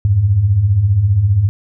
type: beating tone pair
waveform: sine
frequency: 87.31 / 102.31 Hz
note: F2 / G#2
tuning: 0 / -25 cents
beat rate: 15 Hz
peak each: -18 / -10 dBFS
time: 0.05-1.49 s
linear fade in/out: 0 ms
effects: none